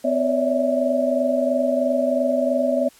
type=tone cluster; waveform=sine; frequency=253.7 / 560 / 583 / 650 Hz; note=B3 / C#5 / D5 / E5; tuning=+47 / +18 / -13 / -24 cents; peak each=-23 dBFS; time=0.04-2.89 s; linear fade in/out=10 ms; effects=white hiss -51 dBFS RMS until 2.99 s + low-pass 12000 Hz 12 dB/octave